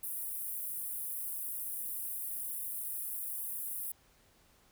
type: high-pass noise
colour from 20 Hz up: pink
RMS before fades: -39 dBFS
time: 0.03-3.92 s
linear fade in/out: 5 ms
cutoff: 9900 Hz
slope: 48 dB/octave
effects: pink hiss -66 dBFS RMS until 4.71 s